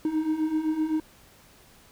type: beating tone pair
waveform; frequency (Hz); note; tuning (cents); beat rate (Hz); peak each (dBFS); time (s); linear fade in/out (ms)
triangle; 307.3 / 315.1; D#4 / D#4; -21 / +22; 7.8; -28 / -23; 0.05-1; 2
effects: pink hiss -55 dBFS RMS until 1.91 s